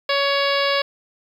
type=harmonic tone; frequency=560 Hz; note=C#5; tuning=18 cents sharp; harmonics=1 / 2 / 3 / 4 / 5 / 6 / 7 / 8 / 9; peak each=-21 / -24 / -26 / -27 / -28 / -29 / -29 / -30 / -31 dBFS; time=0.09-0.82 s; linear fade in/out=5 ms; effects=8-bit